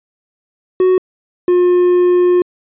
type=tone pair in turn; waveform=triangle; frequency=370 / 357 Hz; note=F#4 / F4; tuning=0 / +38 cents; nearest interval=minor second; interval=62 cents; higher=first; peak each=-6 dBFS; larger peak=neither; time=0.8-0.98 / 1.48-2.42 s; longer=second; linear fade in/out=2 ms; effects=resampled to 8000 Hz